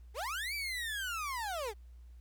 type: linear two-way sweep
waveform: 30% pulse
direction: up then down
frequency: 376.2 to 2349 to 376.2 Hz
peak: -33 dBFS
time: 0.14-1.74 s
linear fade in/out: 50 ms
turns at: 0.54 s
effects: added 60 Hz sine -50 dBFS peak until 2.2 s + pink hiss -75 dBFS RMS until 2.2 s